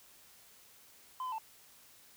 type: tone with pitch steps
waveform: sine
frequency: 1027 / 1014 / 887 Hz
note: C6 / B5 / A5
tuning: -33 / +45 / +14 cents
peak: -33 dBFS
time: 1.2-1.383 s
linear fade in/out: 2 ms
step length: 61 ms
effects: tanh soft clip ceiling -35 dBFS + white hiss -60 dBFS RMS until 2.16 s